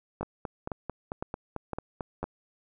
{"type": "two click trains", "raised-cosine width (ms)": 1, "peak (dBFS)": [-19, -18], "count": [10, 5], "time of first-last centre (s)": [[0.23, 2.23], [0.21, 2.24]], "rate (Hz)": [4.5, 1.97], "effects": []}